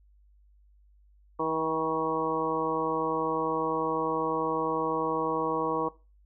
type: harmonic tone with a mistuned harmonic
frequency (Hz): 160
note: D#3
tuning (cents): +49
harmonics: 1 / 2 / 3 / 4 / 5 / 6 / 7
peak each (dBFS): -42 / -33 / -31 / -38 / -38 / -32 / -32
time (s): 1.39-5.89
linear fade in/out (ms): 10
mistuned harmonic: 7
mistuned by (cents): -18
effects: noise-tail reverb RT60 0.3 s tail -19 dB re dry + added 50 Hz sine -57 dBFS peak until 6.25 s